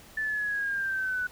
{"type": "exponential sweep", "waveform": "sine", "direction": "down", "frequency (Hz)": [1760, 1480], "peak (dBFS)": -27, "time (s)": [0.17, 1.27], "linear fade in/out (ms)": 5, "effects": ["pink hiss -52 dBFS RMS until 1.31 s"]}